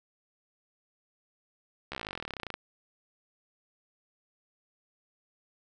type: slowing click train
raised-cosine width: 0.3 ms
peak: -20 dBFS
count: 27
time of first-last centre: 1.92-2.54 s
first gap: 14 ms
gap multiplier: 1.04
effects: none